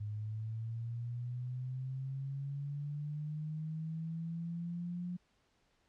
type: linear sweep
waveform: sine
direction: up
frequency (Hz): 103.83 to 178.6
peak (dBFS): -37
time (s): 0-5.17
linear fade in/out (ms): 10
effects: pink hiss -74 dBFS RMS until 5.88 s + low-pass 6000 Hz 12 dB/octave